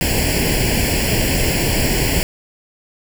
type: noise with comb filter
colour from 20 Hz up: pink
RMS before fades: -17 dBFS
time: 0.01-2.23 s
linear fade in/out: 0 ms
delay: 0.4 ms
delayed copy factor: +0.9
effects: none